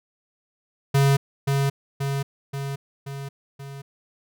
square tone with echo, 138.59 Hz, C#3, in tune, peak -16 dBFS, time 0.94-1.17 s, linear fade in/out 10 ms, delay 530 ms, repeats 5, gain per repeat -4 dB, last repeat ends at 3.82 s, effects none

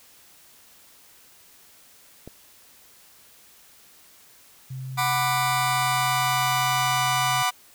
click, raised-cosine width 2 ms, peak -25 dBFS, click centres 2.276 s
sine tone, 130.81 Hz, C3, in tune, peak -31 dBFS, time 4.7-7.43 s, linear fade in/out 10 ms
sawtooth chord, B minor, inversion second, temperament just, 740.8 / 987.8 / 1185.3 Hz, F#5 / B5 / D6, +2 / 0 / +16 cents, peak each -22 dBFS, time 4.97-7.51 s, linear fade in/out 20 ms
effects white hiss -53 dBFS RMS until 7.74 s

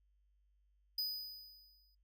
square tone with exponential decay, 4978 Hz, D#8, in tune, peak -34 dBFS, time 0.98-1.95 s, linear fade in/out 5 ms, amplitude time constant 210 ms, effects noise-tail reverb RT60 0.1 s tail -22 dB re dry + added 50 Hz sine -70 dBFS peak until 2.03 s

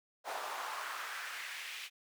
brown noise with high-pass filter sweep, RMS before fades -42 dBFS, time 0.24-1.9 s, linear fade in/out 50 ms, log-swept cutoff 740 to 2700 Hz, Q 2.1, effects high-pass 400 Hz 12 dB/octave

